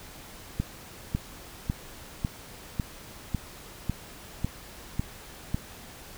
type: click train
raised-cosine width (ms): 5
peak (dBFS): -14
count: 10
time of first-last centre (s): 0.6-5.545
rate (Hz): 1.82
effects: pink hiss -46 dBFS RMS until 6.17 s